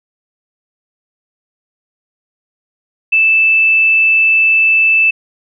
sine tone, 2637 Hz, E7, in tune, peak -7 dBFS, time 3.12-5.11 s, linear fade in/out 10 ms, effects none

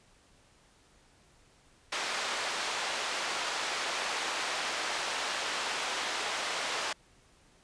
pink band-pass noise, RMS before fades -34 dBFS, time 1.92-6.93 s, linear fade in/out 5 ms, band 710 to 5700 Hz, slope 12 dB/octave, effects pink hiss -63 dBFS RMS until 7.63 s + resampled to 22050 Hz

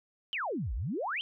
sine exponential two-way sweep, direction down then up, 3223 to 46.83 to 3223 Hz, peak -31 dBFS, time 0.33-1.21 s, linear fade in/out 0 ms, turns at 0.74 s, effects none

